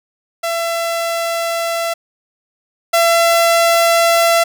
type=tone pair in turn; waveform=sawtooth; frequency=672 / 674.4 Hz; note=E5 / E5; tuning=+33 / +39 cents; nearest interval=unison; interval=6 cents; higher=second; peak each=-13 / -6 dBFS; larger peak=second; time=0.43-1.94 / 2.93-4.44 s; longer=neither; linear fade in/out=10 ms; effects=none